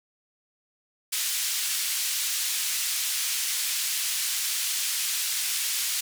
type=band-pass noise; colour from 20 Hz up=white; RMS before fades=-28 dBFS; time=1.12-6.01 s; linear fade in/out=10 ms; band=2300 to 11000 Hz; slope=12 dB/octave; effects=none